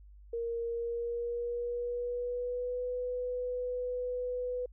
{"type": "tone with pitch glide", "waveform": "sine", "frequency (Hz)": [466.2, 496.8], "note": ["A#4", "B4"], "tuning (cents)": [0, 10], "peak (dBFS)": -32, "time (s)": [0.33, 4.66], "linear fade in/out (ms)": 5, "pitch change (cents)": 110, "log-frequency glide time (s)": [0.64, 2.83], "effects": ["added 50 Hz sine -51 dBFS peak until 4.72 s"]}